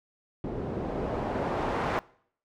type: noise with low-pass filter sweep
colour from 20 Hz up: white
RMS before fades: -31 dBFS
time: 0.44-1.99 s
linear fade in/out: 0 ms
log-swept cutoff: 340 to 1100 Hz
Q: 1
effects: noise-tail reverb RT60 0.6 s tail -22 dB re dry